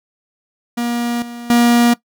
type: tone with level steps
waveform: 45% pulse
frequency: 238.1 Hz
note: A#3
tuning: 37 cents sharp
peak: -17 / -28 / -9 dBFS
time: 0.77-1.94 s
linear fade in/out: 10 ms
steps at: 1.22 / 1.5 s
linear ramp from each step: 2 ms
effects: noise-tail reverb RT60 0.1 s tail -19 dB re dry